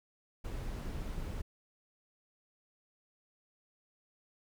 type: noise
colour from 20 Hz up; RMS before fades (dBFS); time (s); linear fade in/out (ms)
brown; -39; 0.44-1.42; 10
effects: none